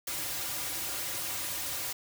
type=noise with comb filter; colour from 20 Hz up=white; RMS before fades=-35 dBFS; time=0.07-1.93 s; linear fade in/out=5 ms; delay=4.6 ms; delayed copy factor=-0.85; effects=none